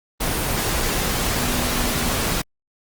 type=tone in noise; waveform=sine; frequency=242.9 Hz; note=B3; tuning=29 cents flat; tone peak=-29 dBFS; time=1.38-2.15 s; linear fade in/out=10 ms; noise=pink; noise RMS=-22 dBFS; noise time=0.2-2.42 s; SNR=-10 dB; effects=Opus 24 kbps